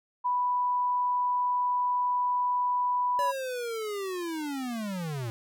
sine tone, 987.8 Hz, B5, in tune, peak -24 dBFS, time 0.24-3.32 s, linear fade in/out 20 ms
square linear sweep, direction down, 575 to 110 Hz, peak -32 dBFS, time 3.19-5.3 s, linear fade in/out 0 ms
effects none

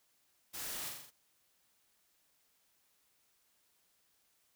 white noise with echo, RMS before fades -44 dBFS, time 0.53-0.9 s, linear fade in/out 20 ms, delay 42 ms, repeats 5, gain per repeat -3 dB, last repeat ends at 1.11 s, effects white hiss -74 dBFS RMS until 4.55 s

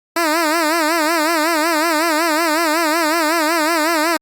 10% pulse tone with vibrato, 320.6 Hz, E4, 48 cents flat, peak -6 dBFS, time 0.16-4.17 s, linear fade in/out 5 ms, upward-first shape sine, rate 5.4 Hz, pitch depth 120 cents each way, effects Opus 48 kbps

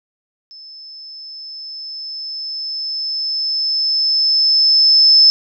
sine tone with level ramp, 5250 Hz, E8, 8 cents flat, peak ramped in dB -35 to -5 dBFS, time 0.51-5.3 s, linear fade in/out 0 ms, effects none

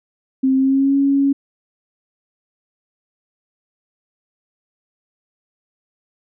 sine tone with pitch glide, 264.3 to 277.3 Hz, C4 to C#4, +18 to +1 cents, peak -12 dBFS, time 0.43-1.33 s, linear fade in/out 10 ms, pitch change +83 cents, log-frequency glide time 0.56-0.96 s, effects none

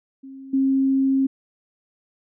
sine tone with level steps, 268.6 Hz, C4, 46 cents sharp, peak -36 / -16 dBFS, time 0.23-1.27 s, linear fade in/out 10 ms, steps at 0.53 s, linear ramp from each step 10 ms, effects none

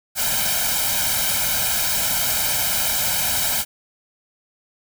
white noise with comb filter, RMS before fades -21 dBFS, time 0.15-3.65 s, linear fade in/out 50 ms, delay 1.3 ms, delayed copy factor +0.9, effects none

